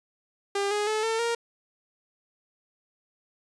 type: tone with pitch steps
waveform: sawtooth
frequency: 400 / 415.8 / 432.2 / 449.2 / 467 Hz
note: G4 / G#4 / A4 / A4 / A#4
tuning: +35 / +2 / -31 / +36 / +3 cents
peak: -21 dBFS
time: 0.55-1.35 s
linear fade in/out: 5 ms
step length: 160 ms
effects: resampled to 22050 Hz